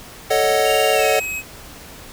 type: chord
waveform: square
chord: D# half-diminished seventh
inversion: second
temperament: equal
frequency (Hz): 440 / 554.4 / 622.3 / 740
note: A4 / C#5 / D#5 / F#5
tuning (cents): 0 / 0 / 0 / 0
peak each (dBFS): -21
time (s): 0.3-1.2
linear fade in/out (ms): 10
type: tone with pitch glide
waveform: square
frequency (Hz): 2794 to 2547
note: F7 to D#7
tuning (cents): 0 to +40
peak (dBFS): -24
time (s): 0.63-1.43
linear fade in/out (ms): 50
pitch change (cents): -160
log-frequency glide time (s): 0.93-1.05
effects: pink hiss -39 dBFS RMS until 2.12 s